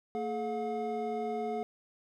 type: tone cluster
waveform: triangle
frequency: 226.5 / 426.4 / 718 Hz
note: A#3 / G#4 / F5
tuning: -50 / +46 / +48 cents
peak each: -37 / -33 / -34 dBFS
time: 0.15-1.63 s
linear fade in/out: 0 ms
effects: none

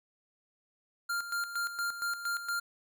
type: tone with tremolo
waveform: square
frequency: 1396.9 Hz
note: F6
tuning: in tune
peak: -31 dBFS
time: 1.09-2.6 s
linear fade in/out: 10 ms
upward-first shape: square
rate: 4.3 Hz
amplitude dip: 65%
effects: none

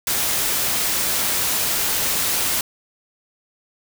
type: noise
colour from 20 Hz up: white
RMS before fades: -21 dBFS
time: 0.07-2.61 s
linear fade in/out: 2 ms
effects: none

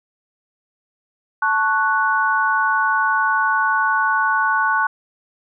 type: chord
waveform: sine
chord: F# minor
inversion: first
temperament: equal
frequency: 880 / 1108.7 / 1480 Hz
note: A5 / C#6 / F#6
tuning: 0 / 0 / 0 cents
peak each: -21 / -20 / -18 dBFS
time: 1.42-4.87 s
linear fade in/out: 5 ms
effects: none

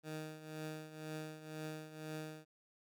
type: tone with tremolo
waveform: 15% pulse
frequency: 155.56 Hz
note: D#3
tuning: in tune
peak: -35 dBFS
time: 0.03-2.45 s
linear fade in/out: 50 ms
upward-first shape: triangle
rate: 2 Hz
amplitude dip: 75%
effects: none

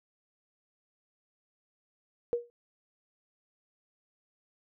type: tone with exponential decay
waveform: sine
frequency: 476.5 Hz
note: A#4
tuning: 38 cents sharp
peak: -22 dBFS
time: 2.33-2.5 s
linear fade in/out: 0 ms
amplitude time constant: 35 ms
effects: none

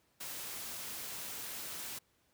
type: noise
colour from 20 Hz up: white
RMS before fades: -43 dBFS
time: 0.2-1.99 s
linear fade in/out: 10 ms
effects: pink hiss -73 dBFS RMS until 2.33 s + high-pass 60 Hz 12 dB/octave

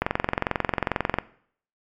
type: click train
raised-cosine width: 0.5 ms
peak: -6 dBFS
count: 27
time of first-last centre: 0.02-1.186 s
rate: 22.3 Hz
effects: noise-tail reverb RT60 0.6 s tail -19 dB re dry + MP3 96 kbps

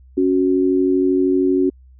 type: tone pair together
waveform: sine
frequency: 277.2 / 370 Hz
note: C#4 / F#4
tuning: 0 / 0 cents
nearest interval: perfect fourth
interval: 500 cents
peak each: -16 dBFS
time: 0.17-1.7 s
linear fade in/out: 10 ms
effects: added 64 Hz sine -43 dBFS peak until 1.99 s

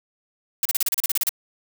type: noise bursts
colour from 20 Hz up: blue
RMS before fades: -21 dBFS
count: 12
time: 0.63-1.292 s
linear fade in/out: 2 ms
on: 24 ms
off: 34 ms
effects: none

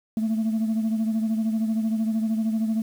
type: beating tone pair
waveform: sine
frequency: 220 / 233 Hz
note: A3 / A#3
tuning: 0 / -1 cents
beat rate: 13 Hz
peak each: -20 / -28 dBFS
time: 0.17-2.82 s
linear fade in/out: 2 ms
effects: tanh soft clip ceiling -19 dBFS + 8-bit

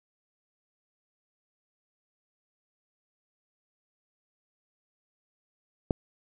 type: click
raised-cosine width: 2 ms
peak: -11 dBFS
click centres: 5.908 s
effects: none

